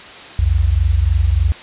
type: tone pair together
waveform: sine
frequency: 61.67 / 85 Hz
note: B1 / F2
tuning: -2 / -46 cents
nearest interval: tritone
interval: 556 cents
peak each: -14 dBFS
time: 0.39-1.52 s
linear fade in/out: 0 ms
effects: white hiss -35 dBFS RMS until 1.62 s + resampled to 8000 Hz